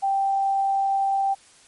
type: tone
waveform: sine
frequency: 784 Hz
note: G5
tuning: in tune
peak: -19 dBFS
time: 0.02-1.35 s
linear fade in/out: 20 ms
effects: white hiss -53 dBFS RMS until 1.67 s + MP3 48 kbps